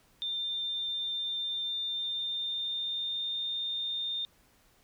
sine tone with pitch glide, 3596 to 3629 Hz, A7 to A#7, +37 to -47 cents, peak -31 dBFS, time 0.22-4.25 s, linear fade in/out 0 ms, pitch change +16 cents, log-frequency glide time 1.58-3.42 s, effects pink hiss -65 dBFS RMS until 4.83 s

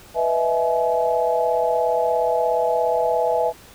sine chord, E major seventh, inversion second, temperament equal with one note detuned, 493.9 / 622.3 / 659.3 / 847.1 Hz, B4 / D#5 / E5 / G#5, 0 / 0 / 0 / +34 cents, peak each -22 / -27 / -21 / -23 dBFS, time 0.14-3.53 s, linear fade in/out 50 ms, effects pink hiss -46 dBFS RMS until 3.74 s

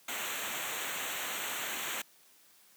pink noise with comb filter, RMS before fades -37 dBFS, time 0.08-2.02 s, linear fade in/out 5 ms, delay 0.2 ms, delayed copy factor -0.9, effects white hiss -62 dBFS RMS until 2.76 s + high-pass 150 Hz 12 dB/octave

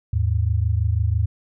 sine tone pair together, 80.1 / 106.18 Hz, E2 / G#2, -49 / +39 cents, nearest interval perfect fourth, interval 488 cents, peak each -20 dBFS, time 0.13-1.26 s, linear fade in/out 5 ms, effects none

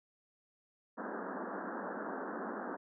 pink band-pass noise, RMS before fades -41 dBFS, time 0.97-2.77 s, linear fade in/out 20 ms, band 190 to 1700 Hz, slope 96 dB/octave, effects none

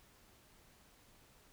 silence, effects pink hiss -65 dBFS RMS until 1.52 s

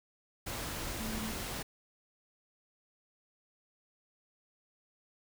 sine tone in noise, 220 Hz, A3, in tune, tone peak -39 dBFS, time 1-1.32 s, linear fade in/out 10 ms, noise pink, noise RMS -39 dBFS, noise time 0.46-1.63 s, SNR -3 dB, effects none

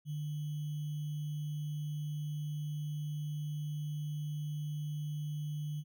sine tone with sample-and-hold, 150 Hz, D3, 37 cents sharp, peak -35 dBFS, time 0.05-5.84 s, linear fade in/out 50 ms, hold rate 3150 Hz, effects none

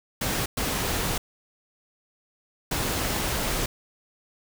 pink noise bursts at uneven times, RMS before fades -27 dBFS, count 3, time 0.21-0.46 / 0.57-1.18 / 2.71-3.66 s, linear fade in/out 5 ms, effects none

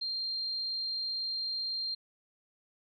sine tone, 4186 Hz, C8, in tune, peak -32 dBFS, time 0.01-1.95 s, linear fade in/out 10 ms, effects none

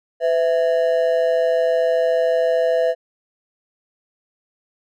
triangle ring-modulated tone, 582 Hz, D5, 16 cents flat, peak -10 dBFS, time 0.2-2.95 s, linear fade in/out 50 ms, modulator 76.7 Hz, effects none

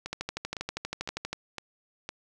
two click trains, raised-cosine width 0.2 ms, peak -15 / -18 dBFS, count 16 / 5, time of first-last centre 0.13-1.33 / 0.06-2.09 s, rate 12.5 / 1.97 Hz, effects none

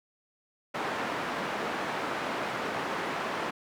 white band-pass noise, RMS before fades -33 dBFS, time 0.74-3.51 s, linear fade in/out 10 ms, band 190 to 1400 Hz, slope 12 dB/octave, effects none

